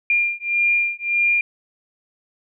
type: beating tone pair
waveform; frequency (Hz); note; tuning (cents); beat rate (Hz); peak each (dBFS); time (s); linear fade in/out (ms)
sine; 2400 / 2401.7; D7 / D7; +37 / +38; 1.7; -20; 0.1-1.41; 2
effects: none